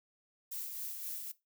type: noise with tremolo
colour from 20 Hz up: violet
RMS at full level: -40 dBFS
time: 0.51-1.32 s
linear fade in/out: 10 ms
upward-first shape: sine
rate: 3.8 Hz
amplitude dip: 35%
effects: noise-tail reverb RT60 0.2 s tail -18 dB re dry